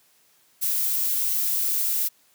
violet noise, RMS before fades -24 dBFS, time 0.61-2.09 s, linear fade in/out 20 ms, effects white hiss -61 dBFS RMS until 2.34 s + high-pass 100 Hz 12 dB/octave

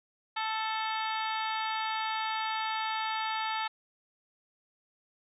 harmonic tone with a mistuned harmonic, 440 Hz, A4, in tune, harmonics 2 / 3 / 4 / 5 / 6 / 7 / 8 / 9 / 10, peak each -33 / -37 / -39 / -41 / -43 / -44 / -45 / -46 / -47 dBFS, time 0.36-3.68 s, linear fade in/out 10 ms, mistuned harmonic 9, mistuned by -72 cents, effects none

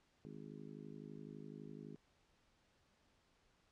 harmonic tone, 51.91 Hz, G#1, in tune, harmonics 3 / 4 / 5 / 6 / 7 / 8, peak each -55 / -55 / -56 / -59 / -60 / -59 dBFS, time 0.25-1.96 s, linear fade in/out 0 ms, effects pink hiss -75 dBFS RMS until 3.71 s + low-pass 6000 Hz 12 dB/octave

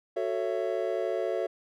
triangle chord, F# minor seventh, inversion none, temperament just, 370 / 444 / 555 / 666 Hz, F#4 / A4 / C#5 / E5, 0 / +16 / +2 / +18 cents, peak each -31 dBFS, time 0.16-1.47 s, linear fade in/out 10 ms, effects none

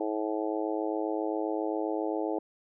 harmonic tone, 107.5 Hz, A2, 40 cents flat, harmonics 3 / 4 / 5 / 6 / 7 / 8, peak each -32 / -34 / -36 / -38 / -39 / -40 dBFS, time 0-2.39 s, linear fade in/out 5 ms, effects none

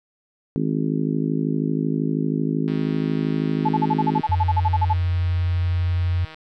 harmonic tone, 52.8 Hz, G#1, 29 cents sharp, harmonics 3 / 4 / 5 / 6 / 7 / 8, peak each -24 / -27 / -24 / -30 / -31 / -34 dBFS, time 0.56-4.21 s, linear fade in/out 0 ms
click train, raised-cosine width 0.3 ms, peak -24 dBFS, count 580, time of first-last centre 2.68-6.345 s, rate 158 Hz
sine tone bursts, 865 Hz, A5, 30 cents flat, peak -17 dBFS, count 16, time 3.65-4.935 s, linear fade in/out 10 ms, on 40 ms, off 43 ms
sine tone, 88.8 Hz, F2, 29 cents sharp, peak -18 dBFS, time 4.29-6.25 s, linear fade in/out 5 ms
effects none

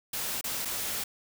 white noise with dropouts, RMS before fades -33 dBFS, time 0.13-1.04 s, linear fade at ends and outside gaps 5 ms, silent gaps 0.412-0.44 / 0.65-0.654 s, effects none

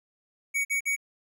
square tone bursts, 2244 Hz, C#7, 21 cents sharp, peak -25 dBFS, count 3, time 0.54-0.964 s, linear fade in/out 20 ms, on 110 ms, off 47 ms, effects none

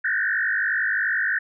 sine tone with frequency modulation, 1671 Hz, G#6, 10 cents sharp, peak -20 dBFS, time 0.04-1.39 s, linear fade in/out 10 ms, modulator 51.4 Hz, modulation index 3.8, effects none

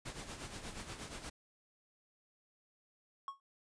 pink noise with tremolo, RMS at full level -44 dBFS, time 0.05-1.3 s, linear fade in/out 10 ms, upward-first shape sine, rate 8.4 Hz, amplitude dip 60%
triangle tone with exponential decay, 1100 Hz, C#6, 14 cents flat, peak -34 dBFS, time 3.28-3.4 s, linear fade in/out 1 ms, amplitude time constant 25 ms
effects resampled to 22050 Hz

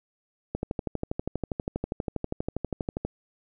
click train, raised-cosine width 2 ms, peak -15 dBFS, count 32, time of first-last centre 0.55-3.05 s, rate 12.4 Hz, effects none

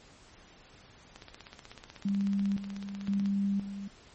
click train, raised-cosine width 0.2 ms, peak -28 dBFS, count 35, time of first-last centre 1.16-3.259 s, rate 16.2 Hz
sine tone with tremolo, 198.8 Hz, G3, 25 cents sharp, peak -26 dBFS, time 2.05-3.88 s, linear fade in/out 5 ms, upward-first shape square, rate 0.97 Hz, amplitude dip 70%
effects pink hiss -56 dBFS RMS until 4.14 s + MP3 32 kbps

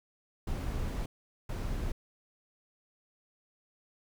brown noise bursts at uneven times, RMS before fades -34 dBFS, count 2, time 0.47-1.06 / 1.49-1.92 s, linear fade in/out 5 ms, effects none

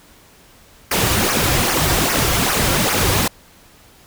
pink noise with flanger, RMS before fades -17 dBFS, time 0.91-3.28 s, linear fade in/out 5 ms, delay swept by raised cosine 0.25 to 4.75 ms, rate 2.5 Hz, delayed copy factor -0.75, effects pink hiss -48 dBFS RMS until 4.06 s

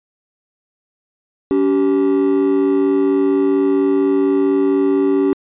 triangle tone pair together, 282.3 / 386.6 Hz, C#4 / G4, +32 / -24 cents, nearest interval perfect fourth, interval 544 cents, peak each -12 dBFS, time 1.51-5.33 s, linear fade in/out 0 ms, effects tanh soft clip ceiling -6 dBFS + resampled to 8000 Hz

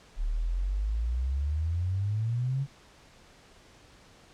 sine exponential sweep, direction up, 35.31 to 141.6 Hz, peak -26 dBFS, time 0.16-2.67 s, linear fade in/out 50 ms, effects pink hiss -56 dBFS RMS until 4.33 s + low-pass 7000 Hz 12 dB/octave

